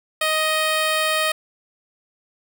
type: tone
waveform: 10% pulse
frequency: 625 Hz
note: D#5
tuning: 8 cents sharp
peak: -10 dBFS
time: 0.21-1.32 s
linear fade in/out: 5 ms
effects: none